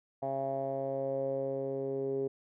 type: tone with low-pass filter sweep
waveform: 10% pulse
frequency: 135.6 Hz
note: C#3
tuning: 38 cents flat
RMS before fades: -34 dBFS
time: 0.22-2.28 s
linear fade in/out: 10 ms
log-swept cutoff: 720 to 410 Hz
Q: 5.7
effects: none